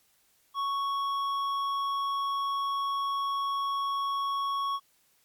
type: tone with hard clipping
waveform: triangle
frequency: 1110 Hz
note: C#6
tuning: 2 cents sharp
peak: -29 dBFS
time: 0.54-4.8 s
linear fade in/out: 50 ms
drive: 11 dB
effects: white hiss -67 dBFS RMS until 5.24 s + MP3 96 kbps